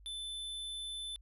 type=tone; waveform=square; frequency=3520 Hz; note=A7; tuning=in tune; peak=-40 dBFS; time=0.06-1.16 s; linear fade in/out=0 ms; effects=added 50 Hz sine -55 dBFS peak until 1.21 s + resampled to 32000 Hz